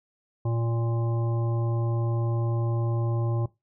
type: harmonic tone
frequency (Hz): 116.1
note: A#2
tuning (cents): -7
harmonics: 1 / 3 / 5 / 7 / 9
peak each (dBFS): -24 / -34 / -38 / -41 / -43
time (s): 0.45-3.46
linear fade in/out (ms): 5
effects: noise-tail reverb RT60 0.2 s tail -19 dB re dry